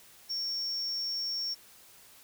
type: tone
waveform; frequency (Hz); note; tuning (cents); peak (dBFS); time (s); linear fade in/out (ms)
triangle; 5490; F8; -31; -30; 0.29-1.55; 20
effects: white hiss -56 dBFS RMS until 2.23 s